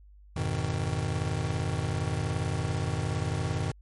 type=chord; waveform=square; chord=F half-diminished seventh; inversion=none; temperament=just; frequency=87.31 / 104.77 / 125.72 / 157.15 Hz; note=F2 / Ab2 / Cb3 / Eb3; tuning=0 / +16 / +31 / +18 cents; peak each=-34 dBFS; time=0.36-3.72 s; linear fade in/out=5 ms; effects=added 50 Hz sine -50 dBFS peak until 3.81 s + MP3 48 kbps